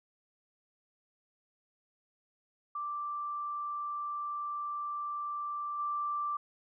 sine tone with level steps, 1174.7 Hz, D6, in tune, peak -34 / -31 dBFS, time 2.75-6.37 s, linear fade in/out 5 ms, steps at 5.78 s, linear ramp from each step 20 ms, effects none

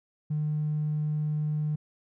triangle tone with tanh clipping, 151.5 Hz, D#3, 46 cents flat, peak -25 dBFS, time 0.3-1.76 s, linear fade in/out 10 ms, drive 1 dB, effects none

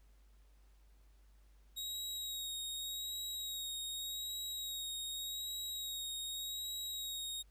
sawtooth tone with vibrato, 3787 Hz, A#7, 27 cents sharp, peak -37 dBFS, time 1.76-7.43 s, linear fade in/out 20 ms, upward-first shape sine, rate 0.85 Hz, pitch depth 24 cents each way, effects added 50 Hz sine -61 dBFS peak until 7.5 s + pink hiss -75 dBFS RMS until 7.5 s

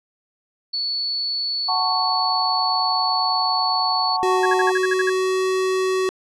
sine tone, 4435 Hz, C#8, in tune, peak -21 dBFS, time 0.73-4.17 s, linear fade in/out 10 ms
sine chord, F# minor, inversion none, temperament just, 740 / 888 / 1110 Hz, F#5 / A5 / C#6, 0 / +16 / +2 cents, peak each -24 dBFS, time 1.68-4.72 s, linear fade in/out 10 ms
square tone with pitch glide, 371.8 to 375.5 Hz, F#4 to F#4, +8 to +26 cents, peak -19 dBFS, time 4.23-6.09 s, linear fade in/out 0 ms, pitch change +18 cents, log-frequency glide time 4.47-5.48 s
sine tone bursts, 1661.2 Hz, G#6, in tune, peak -18 dBFS, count 9, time 4.43-5.097 s, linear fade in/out 5 ms, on 27 ms, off 53 ms
effects low-pass 8000 Hz 12 dB/octave

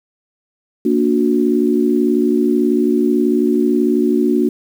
sine chord, Bb augmented, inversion none, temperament just, 233.1 / 291.4 / 364.2 Hz, Bb3 / D4 / F#4, 0 / -13 / -27 cents, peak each -16 dBFS, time 0.85-4.49 s, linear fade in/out 5 ms, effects 7-bit

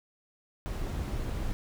brown noise, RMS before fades -33 dBFS, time 0.66-1.53 s, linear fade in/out 0 ms, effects none

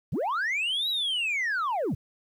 sine linear two-way sweep, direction up then down, 86.3 to 3951 to 86.3 Hz, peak -23 dBFS, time 0.12-1.95 s, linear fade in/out 10 ms, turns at 0.89 s, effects tanh soft clip ceiling -24 dBFS + 10-bit

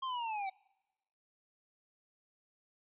square linear sweep, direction down, 1073 to 750 Hz, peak -36 dBFS, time 0.02-0.5 s, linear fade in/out 10 ms, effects noise-tail reverb RT60 1.0 s tail -26 dB re dry + resampled to 8000 Hz

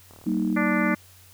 click train, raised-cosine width 1 ms, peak -34 dBFS, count 17, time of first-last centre 0.11-0.527 s, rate 38.4 Hz
sine chord, Eb major, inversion first, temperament equal with one note detuned, 191.85 / 233.1 / 311.1 Hz, G3 / Bb3 / Eb4, -37 / 0 / 0 cents, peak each -26 dBFS, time 0.26-0.95 s, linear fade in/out 10 ms
harmonic tone, 293.7 Hz, D4, in tune, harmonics 2 / 3 / 4 / 5 / 6 / 7 / 8, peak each -30 / -35 / -30 / -31 / -32 / -29 / -38 dBFS, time 0.56-0.95 s, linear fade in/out 10 ms
effects added 92 Hz sine -53 dBFS peak until 1.33 s + white hiss -53 dBFS RMS until 1.33 s

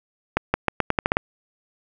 accelerating click train, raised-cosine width 0.5 ms, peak -3 dBFS, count 9, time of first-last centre 0.37-1.169 s, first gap 170 ms, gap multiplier 0.84, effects none

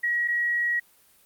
sine tone pair in turn, 1908 / 1908 Hz, A#6 / A#6, +40 / +40 cents, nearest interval unison, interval 0 cents, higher neither, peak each -22 dBFS, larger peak neither, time 0.03-0.28 / 0.28-0.8 s, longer second, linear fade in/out 10 ms, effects white hiss -59 dBFS RMS until 1.25 s + Opus 32 kbps

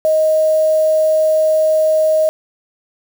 sine tone with quantisation, 626 Hz, D#5, 10 cents sharp, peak -10 dBFS, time 0.05-2.29 s, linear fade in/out 0 ms, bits 5, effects none

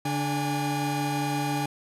45% pulse tone cluster, 143.6 / 293.1 / 817 Hz, D3 / D4 / G#5, -39 / -3 / -29 cents, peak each -30 dBFS, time 0.05-1.66 s, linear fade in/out 5 ms, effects resampled to 32000 Hz

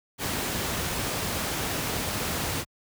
pink noise, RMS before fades -29 dBFS, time 0.18-2.65 s, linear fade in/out 50 ms, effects high-pass 60 Hz 12 dB/octave

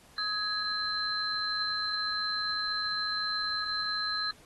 sine tone cluster, 1270 / 1666 / 4096 Hz, D#6 / G#6 / C8, +35 / +5 / -38 cents, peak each -36 / -35 / -31 dBFS, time 0.18-4.31 s, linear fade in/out 2 ms, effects pink hiss -58 dBFS RMS until 4.45 s + AAC 32 kbps

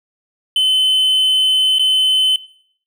triangle tone with dropouts, 3048 Hz, G7, 49 cents flat, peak -10 dBFS, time 0.56-2.36 s, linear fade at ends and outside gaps 2 ms, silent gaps 1.785-1.794 s, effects noise-tail reverb RT60 0.6 s tail -19 dB re dry

